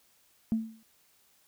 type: tone with exponential decay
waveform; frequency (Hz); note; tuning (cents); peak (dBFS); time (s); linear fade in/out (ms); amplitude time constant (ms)
sine; 222.9; A3; +23; -21; 0.52-0.83; 0; 67
effects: tanh soft clip ceiling -19 dBFS + white hiss -66 dBFS RMS until 1.47 s